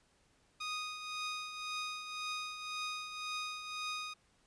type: tone with tremolo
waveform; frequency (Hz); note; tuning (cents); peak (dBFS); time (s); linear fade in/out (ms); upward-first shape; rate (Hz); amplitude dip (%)
15% pulse; 1242; D#6; -3; -30; 0.6-4.14; 10; triangle; 1.9; 60
effects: pink hiss -71 dBFS RMS until 4.46 s + resampled to 22050 Hz